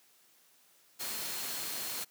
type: tone in noise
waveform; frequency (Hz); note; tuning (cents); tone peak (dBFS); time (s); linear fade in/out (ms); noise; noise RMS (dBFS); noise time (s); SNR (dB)
sine; 4254; C8; +28; -47; 0.99-2.05; 20; white; -38; 0.99-2.05; -12
effects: white hiss -65 dBFS RMS until 2.1 s + high-pass 150 Hz 12 dB/octave